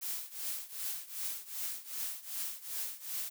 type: noise with tremolo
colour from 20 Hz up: blue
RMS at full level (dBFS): -36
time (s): 0.01-3.3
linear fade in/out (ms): 20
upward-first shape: triangle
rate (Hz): 2.6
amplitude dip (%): 90
effects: none